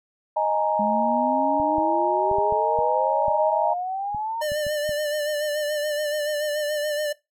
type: chord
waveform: sine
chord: D# suspended fourth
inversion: none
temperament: equal with one note detuned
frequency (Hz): 622.3 / 834.5 / 932.3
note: D#5 / G#5 / A#5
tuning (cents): 0 / +8 / 0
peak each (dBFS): -24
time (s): 0.36-3.74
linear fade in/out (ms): 10
type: exponential sweep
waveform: sine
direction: up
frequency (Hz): 207.7 to 932.3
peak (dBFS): -25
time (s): 0.79-4.42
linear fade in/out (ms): 5
type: clicks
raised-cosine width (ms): 5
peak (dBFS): -25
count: 11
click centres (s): 1.6 / 1.783 / 2.314 / 2.385 / 2.524 / 2.789 / 3.282 / 4.147 / 4.519 / 4.667 / 4.893
type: tone with vibrato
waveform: square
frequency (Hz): 597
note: D5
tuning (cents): +28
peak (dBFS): -24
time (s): 4.41-7.13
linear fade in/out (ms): 10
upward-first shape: sine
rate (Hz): 7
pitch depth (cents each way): 38
effects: noise-tail reverb RT60 0.2 s tail -20 dB re dry